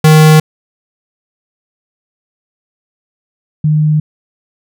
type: tone pair in turn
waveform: square / sine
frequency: 155.56 / 152.8 Hz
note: D#3 / D#3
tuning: 0 / -31 cents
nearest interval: unison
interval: 31 cents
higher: first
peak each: -3 / -7 dBFS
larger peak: first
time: 0.04-0.4 / 3.64-4 s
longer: neither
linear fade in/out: 5 ms
effects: none